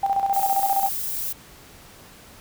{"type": "tone with tremolo", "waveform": "sine", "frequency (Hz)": 788, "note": "G5", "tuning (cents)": 9, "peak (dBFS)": -17, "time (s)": [0.03, 0.89], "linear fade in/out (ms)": 5, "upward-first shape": "square", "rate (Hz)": 15, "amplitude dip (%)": 60}
{"type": "noise", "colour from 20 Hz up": "violet", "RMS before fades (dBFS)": -28, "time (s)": [0.33, 1.33], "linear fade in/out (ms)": 10}
{"effects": ["pink hiss -47 dBFS RMS until 2.4 s"]}